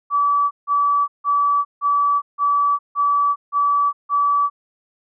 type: tone bursts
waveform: sine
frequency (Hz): 1150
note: D6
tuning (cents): -37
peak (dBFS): -14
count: 8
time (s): 0.1-4.5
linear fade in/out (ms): 50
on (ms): 410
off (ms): 160
effects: none